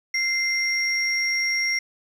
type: tone pair together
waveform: sine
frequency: 2091 / 5582 Hz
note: C7 / F8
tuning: -2 / -2 cents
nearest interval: octave + perfect fourth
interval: 1700 cents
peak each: -21 / -25 dBFS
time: 0.14-1.79 s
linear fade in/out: 5 ms
effects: tanh soft clip ceiling -15 dBFS + 9-bit